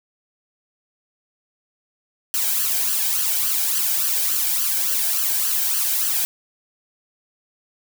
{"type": "noise with flanger", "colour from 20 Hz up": "blue", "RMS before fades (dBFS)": -21, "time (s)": [2.34, 6.25], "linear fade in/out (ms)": 0, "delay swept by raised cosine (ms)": [0.66, 1.32], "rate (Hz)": 3.5, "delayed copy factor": 0.65, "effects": []}